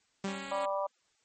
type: tone with exponential decay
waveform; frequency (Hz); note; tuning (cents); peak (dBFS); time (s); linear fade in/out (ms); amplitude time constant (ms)
sawtooth; 195.4; G3; -5; -27; 0.24-0.75; 5; 110
type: tone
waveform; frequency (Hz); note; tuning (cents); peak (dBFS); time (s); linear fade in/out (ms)
5% pulse; 275.7; C#4; -9; -29; 0.27-0.66; 10
type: harmonic tone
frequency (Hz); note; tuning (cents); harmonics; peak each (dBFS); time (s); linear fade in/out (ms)
196; G3; 0; 3 / 4 / 5 / 6; -32 / -39 / -35 / -39; 0.51-0.87; 10
effects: white hiss -72 dBFS RMS until 1.24 s + MP3 32 kbps

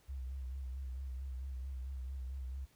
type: tone with vibrato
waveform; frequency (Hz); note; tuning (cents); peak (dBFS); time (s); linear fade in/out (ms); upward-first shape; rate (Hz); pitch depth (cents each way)
sine; 65.41; C2; 0; -39; 0.08-2.66; 20; sine; 4.5; 62
effects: pink hiss -69 dBFS RMS until 2.75 s

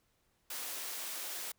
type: high-pass noise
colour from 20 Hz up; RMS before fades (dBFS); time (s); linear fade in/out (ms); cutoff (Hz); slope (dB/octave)
white; -41; 0.5-1.52; 5; 350; 12
effects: pink hiss -75 dBFS RMS until 1.58 s

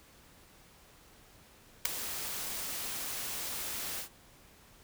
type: noise with ADSR envelope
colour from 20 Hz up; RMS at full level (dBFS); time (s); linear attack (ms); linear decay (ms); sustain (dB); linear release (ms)
white; -23; 1.85-4.09; 6; 3; -15; 100
effects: pink hiss -59 dBFS RMS until 4.83 s

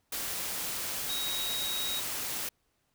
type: tone in noise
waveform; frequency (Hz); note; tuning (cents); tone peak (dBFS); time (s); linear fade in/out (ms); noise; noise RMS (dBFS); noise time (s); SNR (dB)
sine; 3801; A#7; +33; -33; 1.09-2; 5; white; -35; 0.12-2.49; -1
effects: pink hiss -75 dBFS RMS until 2.94 s

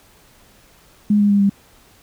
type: tone with pitch steps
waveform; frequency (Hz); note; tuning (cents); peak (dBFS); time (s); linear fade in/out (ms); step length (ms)
sine; 207.7 / 204.7 / 201.8 / 198.89; G#3 / G#3 / G#3 / G3; 0 / -25 / -49 / +25; -11; 1.1-1.496; 5; 99
effects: pink hiss -51 dBFS RMS until 2.02 s

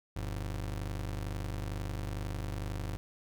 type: ring-modulated tone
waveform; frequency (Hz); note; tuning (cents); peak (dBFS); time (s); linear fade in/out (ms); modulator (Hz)
35% pulse; 73.2; D2; -5; -30; 0.16-2.97; 0; 25.5
effects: none

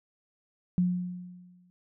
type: tone with exponential decay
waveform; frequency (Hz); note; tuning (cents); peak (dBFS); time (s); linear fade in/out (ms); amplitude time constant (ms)
sine; 179.3; F3; +46; -20; 0.78-1.7; 0; 200
effects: none

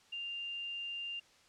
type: tone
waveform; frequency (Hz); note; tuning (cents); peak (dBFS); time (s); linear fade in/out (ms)
sine; 2794; F7; 0; -38; 0.12-1.2; 10
effects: white hiss -64 dBFS RMS until 1.48 s + low-pass 6000 Hz 12 dB/octave

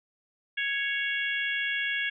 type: harmonic tone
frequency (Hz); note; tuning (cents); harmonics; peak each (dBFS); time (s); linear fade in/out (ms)
554.4; C#5; 0; 3 / 4 / 5 / 6; -30 / -32 / -34 / -36; 0.57-2.1; 10
effects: none

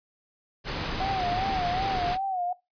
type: noise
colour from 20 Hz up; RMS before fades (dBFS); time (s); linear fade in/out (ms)
pink; -31; 0.64-2.18; 50
type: tone with vibrato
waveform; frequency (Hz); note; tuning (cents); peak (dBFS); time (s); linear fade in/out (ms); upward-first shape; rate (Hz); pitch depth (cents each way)
sine; 743; F#5; +7; -26; 1-2.53; 5; sine; 2.6; 94
effects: noise-tail reverb RT60 0.2 s tail -20 dB re dry + resampled to 11025 Hz

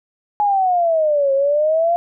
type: exponential two-way sweep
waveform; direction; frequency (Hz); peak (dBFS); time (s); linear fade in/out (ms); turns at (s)
sine; down then up; 842 to 539 to 697; -13; 0.4-1.96; 0; 1.33
effects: none

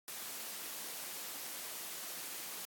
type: noise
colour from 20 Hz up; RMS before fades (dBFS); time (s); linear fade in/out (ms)
white; -44; 0.08-2.65; 0
effects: high-pass 200 Hz 12 dB/octave + AAC 64 kbps

